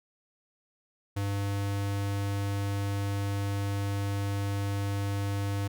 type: tone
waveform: square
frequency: 100 Hz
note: G2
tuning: 35 cents sharp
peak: -29 dBFS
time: 1.16-5.68 s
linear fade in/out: 10 ms
effects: none